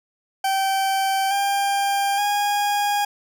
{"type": "tone with pitch steps", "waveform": "40% pulse", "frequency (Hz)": [775, 797.2, 820.1], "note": ["G5", "G5", "G#5"], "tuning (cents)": [-20, 29, -22], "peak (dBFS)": -18, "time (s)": [0.44, 3.05], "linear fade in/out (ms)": 5, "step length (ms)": 870, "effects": []}